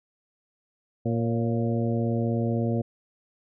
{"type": "harmonic tone with a mistuned harmonic", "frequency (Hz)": 116.54, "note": "A#2", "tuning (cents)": 0, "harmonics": [1, 2, 3, 4, 5, 6], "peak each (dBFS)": [-26, -27, -33, -33, -34, -39], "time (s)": [1.05, 2.82], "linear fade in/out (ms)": 10, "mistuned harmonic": 5, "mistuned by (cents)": -52, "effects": []}